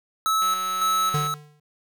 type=tone with tremolo; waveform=square; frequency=1300 Hz; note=E6; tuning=24 cents flat; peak=-20 dBFS; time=0.26-1.34 s; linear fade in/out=0 ms; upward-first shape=square; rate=1.8 Hz; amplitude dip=45%
type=click train; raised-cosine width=0.3 ms; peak=-23 dBFS; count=159; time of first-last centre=0.42-1.269 s; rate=186 Hz
type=tone with exponential decay; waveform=square; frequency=148.9 Hz; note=D3; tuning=24 cents sharp; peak=-21 dBFS; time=1.14-1.6 s; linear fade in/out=5 ms; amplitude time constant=100 ms
effects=none